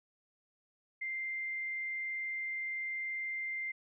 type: tone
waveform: sine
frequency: 2093 Hz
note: C7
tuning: in tune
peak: -35 dBFS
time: 1.01-3.72 s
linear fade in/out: 10 ms
effects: none